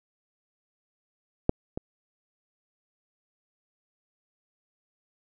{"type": "clicks", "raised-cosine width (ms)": 2, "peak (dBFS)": [-6, -18], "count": 2, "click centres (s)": [1.494, 1.775], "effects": []}